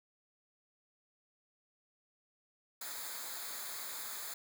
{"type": "noise with comb filter", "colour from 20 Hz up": "white", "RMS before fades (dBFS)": -43, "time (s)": [2.81, 4.34], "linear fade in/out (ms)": 5, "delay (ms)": 0.35, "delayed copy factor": -0.8, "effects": []}